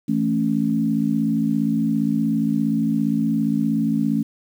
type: chord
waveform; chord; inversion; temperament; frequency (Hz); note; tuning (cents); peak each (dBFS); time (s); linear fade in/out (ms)
sine; A major; second; equal; 164.81 / 220 / 277.2; E3 / A3 / C#4; 0 / 0 / 0; -25 / -20 / -22; 0.08-4.23; 10
effects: 8-bit